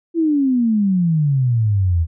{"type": "exponential sweep", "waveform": "sine", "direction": "down", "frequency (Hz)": [341, 79.3], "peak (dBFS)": -13, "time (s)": [0.14, 2.07], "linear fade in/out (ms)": 50, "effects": []}